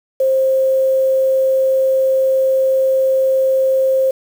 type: tone with quantisation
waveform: sine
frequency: 529 Hz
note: C5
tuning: 19 cents sharp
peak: -11 dBFS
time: 0.2-4.11 s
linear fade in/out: 5 ms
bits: 6
effects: none